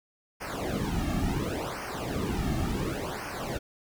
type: noise with flanger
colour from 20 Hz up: brown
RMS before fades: -31 dBFS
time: 0.4-3.59 s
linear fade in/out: 20 ms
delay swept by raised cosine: 0.26 to 2.06 ms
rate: 0.7 Hz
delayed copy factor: -1
effects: none